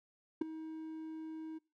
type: tone with ADSR envelope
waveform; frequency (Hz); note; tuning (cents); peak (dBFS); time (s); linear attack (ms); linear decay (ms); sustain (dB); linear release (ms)
triangle; 317.5; D#4; +35; -24; 0.41-1.59; 7; 8; -16; 18
effects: noise-tail reverb RT60 0.3 s tail -24 dB re dry